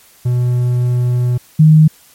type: tone pair in turn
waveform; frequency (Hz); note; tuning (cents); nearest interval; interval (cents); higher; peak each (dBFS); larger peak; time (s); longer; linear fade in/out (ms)
triangle / sine; 123.2 / 155.66; B2 / D#3; -4 / +1; major third; 405; second; -9 / -3; second; 0.25-1.38 / 1.59-1.88; first; 10
effects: white hiss -46 dBFS RMS until 2.14 s + MP3 64 kbps